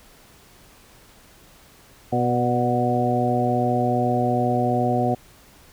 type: harmonic tone with a mistuned harmonic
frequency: 122.6 Hz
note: B2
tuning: 12 cents flat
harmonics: 1 / 2 / 3 / 4 / 5 / 6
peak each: -25 / -24 / -28 / -28 / -27 / -23 dBFS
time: 2.12-5.15 s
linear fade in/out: 10 ms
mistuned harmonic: 5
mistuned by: -34 cents
effects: pink hiss -51 dBFS RMS until 5.72 s